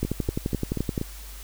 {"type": "two click trains", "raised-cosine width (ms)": 3, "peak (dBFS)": [-14, -12], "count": [5, 12], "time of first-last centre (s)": [[0.05, 1.014], [0.03, 0.978]], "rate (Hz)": [4.15, 11.6], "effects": ["added 50 Hz sine -39 dBFS peak until 1.43 s", "white hiss -45 dBFS RMS until 1.43 s"]}